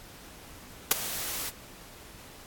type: noise with ADSR envelope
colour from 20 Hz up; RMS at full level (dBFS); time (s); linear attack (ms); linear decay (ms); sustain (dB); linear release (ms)
white; -17; 0.91-1.51; 4; 15; -17; 28
effects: pink hiss -49 dBFS RMS until 2.46 s + AAC 64 kbps